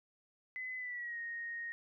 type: tone with pitch glide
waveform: sine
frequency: 2022 to 1864.9 Hz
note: B6 to A#6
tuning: +40 to 0 cents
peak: -39 dBFS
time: 0.56-1.72 s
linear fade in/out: 0 ms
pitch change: -140 cents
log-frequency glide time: 0.77-1.19 s
effects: none